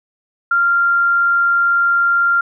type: tone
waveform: sine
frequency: 1389 Hz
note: F6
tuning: 10 cents flat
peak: -11 dBFS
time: 0.51-2.41 s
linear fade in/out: 5 ms
effects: none